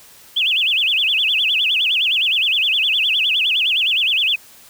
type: tone with vibrato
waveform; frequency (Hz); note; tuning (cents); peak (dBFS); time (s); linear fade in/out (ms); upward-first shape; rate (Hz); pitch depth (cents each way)
sine; 2960; F#7; 0; -14; 0.36-4.36; 10; sine; 9.7; 290
effects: white hiss -45 dBFS RMS until 4.69 s